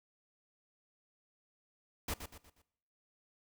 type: noise with echo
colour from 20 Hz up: pink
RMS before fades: -37 dBFS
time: 2.08-2.14 s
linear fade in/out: 5 ms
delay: 120 ms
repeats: 4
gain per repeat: -8 dB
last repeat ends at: 2.62 s
effects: noise-tail reverb RT60 0.8 s tail -20 dB re dry